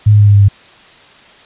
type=tone with pitch steps; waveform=sine; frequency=105.5 / 104.35 / 103.21 / 102.08 / 100.97 / 99.87 Hz; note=G#2 / G#2 / G#2 / G#2 / G#2 / G2; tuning=+28 / +9 / -10 / -29 / -48 / +33 cents; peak=-3 dBFS; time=0.06-0.486 s; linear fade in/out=10 ms; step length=71 ms; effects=white hiss -41 dBFS RMS until 1.45 s + resampled to 8000 Hz